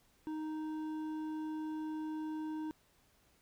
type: tone with hard clipping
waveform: triangle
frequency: 311.1 Hz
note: D#4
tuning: in tune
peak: -39 dBFS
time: 0.27-2.71 s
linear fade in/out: 0 ms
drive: 11 dB
effects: pink hiss -70 dBFS RMS until 3.41 s